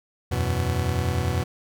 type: chord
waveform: 40% pulse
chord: E suspended second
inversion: none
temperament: just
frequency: 82.41 / 92.71 / 123.61 Hz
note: E2 / F#2 / B2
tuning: 0 / +4 / +2 cents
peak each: -26 dBFS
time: 0.31-1.44 s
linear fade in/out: 10 ms
effects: none